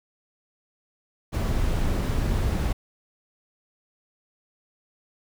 brown noise with ADSR envelope, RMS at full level -22 dBFS, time 1.32-2.73 s, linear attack 30 ms, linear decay 13 ms, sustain -2 dB, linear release 8 ms, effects none

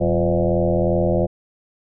sine tone with frequency modulation, 349.2 Hz, F4, in tune, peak -15 dBFS, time 0-1.27 s, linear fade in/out 20 ms, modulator 82.8 Hz, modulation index 3.6, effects none

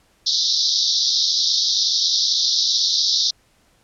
pink band-pass noise, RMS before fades -19 dBFS, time 0.26-3.31 s, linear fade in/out 10 ms, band 3600 to 5800 Hz, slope 96 dB/octave, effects pink hiss -59 dBFS RMS until 3.83 s + low-pass 11000 Hz 12 dB/octave

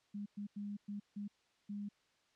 sine tone bursts at uneven times, 204.3 Hz, G#3, 28 cents flat, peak -40 dBFS, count 6, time 0.14-0.26 / 0.37-0.47 / 0.56-0.77 / 0.88-1 / 1.16-1.28 / 1.69-1.89 s, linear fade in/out 10 ms, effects white hiss -74 dBFS RMS until 2.35 s + low-pass 5000 Hz 12 dB/octave

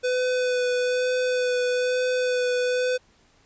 square tone with vibrato, 500 Hz, B4, 21 cents sharp, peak -22 dBFS, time 0.03-2.98 s, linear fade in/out 20 ms, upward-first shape sine, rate 1.1 Hz, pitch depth 14 cents each way, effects pink hiss -60 dBFS RMS until 3.45 s + resampled to 16000 Hz

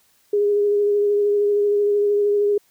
sine tone with vibrato, 410.5 Hz, G#4, 20 cents flat, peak -15 dBFS, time 0.33-2.58 s, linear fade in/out 5 ms, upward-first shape sine, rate 13 Hz, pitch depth 17 cents each way, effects white hiss -60 dBFS RMS until 2.7 s

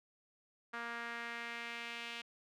sawtooth tone with band-pass filter sweep, 234.5 Hz, A#3, 11 cents sharp, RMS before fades -44 dBFS, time 0.73-2.22 s, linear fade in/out 10 ms, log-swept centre 1500 to 2800 Hz, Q 2.2, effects none

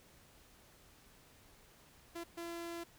sawtooth tone bursts at uneven times, 339.2 Hz, E4, 50 cents sharp, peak -38 dBFS, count 2, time 2.15-2.24 / 2.37-2.84 s, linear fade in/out 10 ms, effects pink hiss -63 dBFS RMS until 2.98 s

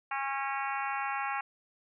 harmonic tone with a mistuned harmonic, 273.1 Hz, C#4, 26 cents flat, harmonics 3 / 4 / 5 / 6 / 7 / 8 / 9 / 10, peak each -35 / -37 / -39 / -41 / -42 / -43 / -44 / -45 dBFS, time 0.11-1.41 s, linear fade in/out 5 ms, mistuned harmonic 8, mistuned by +40 cents, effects none

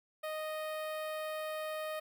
sawtooth tone with notch filter, 621 Hz, D#5, 3 cents flat, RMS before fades -39 dBFS, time 0.23-2 s, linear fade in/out 10 ms, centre 6400 Hz, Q 0.83, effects none

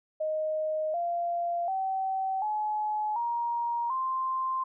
sine tone with pitch steps, 622.3 / 690.5 / 766.1 / 850.1 / 943.2 / 1046.6 Hz, D#5 / F5 / G5 / G#5 / A#5 / C6, 0 / -20 / -40 / +40 / +20 / 0 cents, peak -27 dBFS, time 0.2-4.64 s, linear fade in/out 10 ms, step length 740 ms, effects none

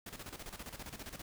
pink noise with tremolo, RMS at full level -45 dBFS, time 0.06-1.22 s, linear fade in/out 5 ms, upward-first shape square, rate 15 Hz, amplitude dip 70%, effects none

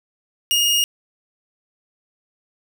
sawtooth tone, 2854 Hz, F7, 37 cents sharp, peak -12 dBFS, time 0.51-0.84 s, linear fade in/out 0 ms, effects none

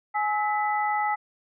sine tone cluster, 840 / 1293 / 1992 Hz, G#5 / E6 / B6, +19 / -34 / +14 cents, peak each -24 / -30 / -31 dBFS, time 0.14-1.16 s, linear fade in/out 20 ms, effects none

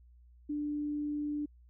sine tone, 295 Hz, D4, 8 cents sharp, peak -32 dBFS, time 0.49-1.46 s, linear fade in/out 10 ms, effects added 60 Hz sine -56 dBFS peak until 1.69 s

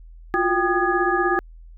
sine tone cluster, 345.6 / 361.8 / 788 / 1227 / 1676 Hz, F4 / F#4 / G5 / D#6 / G#6, -18 / -39 / +9 / -25 / +15 cents, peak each -24 dBFS, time 0.34-1.39 s, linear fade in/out 0 ms, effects added 41 Hz sine -40 dBFS peak until 1.77 s

